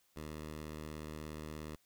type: tone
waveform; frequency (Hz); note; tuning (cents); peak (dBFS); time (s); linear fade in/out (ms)
10% pulse; 76.9; D#2; -20; -35; 0.16-1.76; 5
effects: white hiss -73 dBFS RMS until 1.85 s